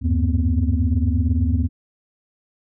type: tone cluster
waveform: sine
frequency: 76.9 / 94.5 / 103 / 236.2 / 256.9 Hz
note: D#2 / F#2 / G#2 / A#3 / C4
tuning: -20 / +37 / -14 / +23 / -32 cents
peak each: -18 / -21 / -27 / -26 / -25 dBFS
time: 0.01-1.69 s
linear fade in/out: 50 ms
effects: tanh soft clip ceiling -7 dBFS